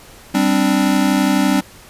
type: chord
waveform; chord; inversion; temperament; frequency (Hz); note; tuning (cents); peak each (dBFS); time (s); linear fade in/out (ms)
square; G suspended fourth; none; equal; 196 / 261.6 / 293.7; G3 / C4 / D4; 0 / 0 / 0; -18; 0.34-1.61; 10
effects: pink hiss -42 dBFS RMS until 1.89 s + resampled to 32000 Hz